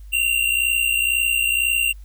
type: tone pair together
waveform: square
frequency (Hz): 2732 / 2794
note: F7 / F7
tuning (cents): -39 / 0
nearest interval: unison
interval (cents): 39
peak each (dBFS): -21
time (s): 0.12-1.93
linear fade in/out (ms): 20
effects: added 50 Hz sine -36 dBFS peak until 2.04 s + white hiss -60 dBFS RMS until 2.04 s